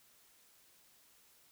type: silence
effects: white hiss -66 dBFS RMS until 1.51 s